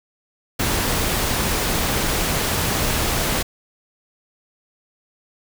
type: noise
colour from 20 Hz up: pink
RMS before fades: -21 dBFS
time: 0.59-3.43 s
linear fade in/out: 10 ms
effects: none